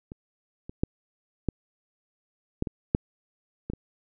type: clicks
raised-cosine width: 3 ms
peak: -26 / -25 / -10 / -12 / -12 / -19 / -7 / -19 / -21 dBFS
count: 9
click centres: 0.119 / 0.695 / 0.835 / 1.487 / 2.624 / 2.672 / 2.949 / 3.7 / 3.735 s
effects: none